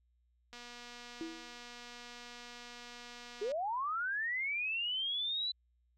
click train, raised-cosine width 0.2 ms, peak -33 dBFS, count 721, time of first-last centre 0.53-3.518 s, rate 241 Hz
sine tone with exponential decay, 327.5 Hz, E4, 11 cents flat, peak -36 dBFS, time 1.21-1.64 s, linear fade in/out 0 ms, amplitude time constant 92 ms
sine linear sweep, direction up, 383.3 to 4017 Hz, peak -33 dBFS, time 3.41-5.52 s, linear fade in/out 10 ms
effects added 60 Hz sine -70 dBFS peak until 5.97 s

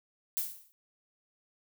violet noise with exponential decay, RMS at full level -29 dBFS, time 0.37-0.72 s, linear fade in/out 0 ms, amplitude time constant 76 ms, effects none

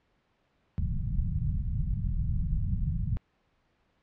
pink low-pass noise, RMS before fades -29 dBFS, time 0.78-3.17 s, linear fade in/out 0 ms, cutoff 180 Hz, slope 48 dB/octave, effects pink hiss -71 dBFS RMS until 4.02 s + low-pass 3000 Hz 12 dB/octave

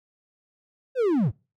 triangle linear sweep, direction down, 540 to 79 Hz, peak -17 dBFS, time 0.95-1.32 s, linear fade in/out 50 ms, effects noise-tail reverb RT60 0.3 s tail -25 dB re dry

